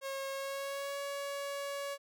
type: tone with pitch glide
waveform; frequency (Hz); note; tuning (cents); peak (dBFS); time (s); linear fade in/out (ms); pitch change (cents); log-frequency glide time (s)
sawtooth; 543 to 562.5; C#5 to C#5; -36 to +25; -33; 0.01-1.98; 50; +61; 0.31-0.97
effects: none